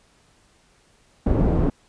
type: low-pass noise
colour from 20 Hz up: pink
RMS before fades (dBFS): -19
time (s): 1.26-1.7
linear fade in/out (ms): 5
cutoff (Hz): 470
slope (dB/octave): 12
effects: pink hiss -59 dBFS RMS until 1.88 s + resampled to 22050 Hz